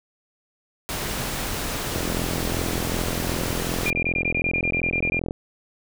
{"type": "noise", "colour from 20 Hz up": "pink", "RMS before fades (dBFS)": -28, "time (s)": [0.89, 3.9], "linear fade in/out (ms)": 0}
{"type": "click train", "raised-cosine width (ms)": 2, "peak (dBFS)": -14, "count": 144, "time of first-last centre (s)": [1.96, 5.309], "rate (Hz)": 42.7}
{"type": "tone bursts", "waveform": "sine", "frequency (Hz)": 2400, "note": "D7", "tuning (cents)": 37, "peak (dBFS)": -21, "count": 14, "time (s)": [3.86, 5.192], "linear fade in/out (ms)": 2, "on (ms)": 71, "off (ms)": 26}
{"effects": []}